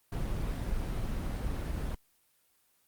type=noise; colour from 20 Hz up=brown; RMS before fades=-33 dBFS; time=0.12-1.95 s; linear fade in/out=5 ms; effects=white hiss -70 dBFS RMS until 2.87 s + Opus 24 kbps